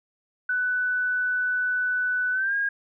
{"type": "tone with pitch glide", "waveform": "sine", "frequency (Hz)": [1493, 1628.1], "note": ["F#6", "G#6"], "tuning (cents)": [15, -35], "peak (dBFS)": -22, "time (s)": [0.49, 2.69], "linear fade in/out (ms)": 5, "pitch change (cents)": 150, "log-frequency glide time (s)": [2.32, 2.55], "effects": []}